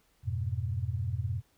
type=chord; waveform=sine; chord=F diminished; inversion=none; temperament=equal; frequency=87.31 / 103.83 / 123.47 Hz; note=F2 / Ab2 / Cb3; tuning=0 / 0 / 0 cents; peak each=-34 dBFS; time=0.23-1.42 s; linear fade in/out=50 ms; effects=pink hiss -69 dBFS RMS until 1.57 s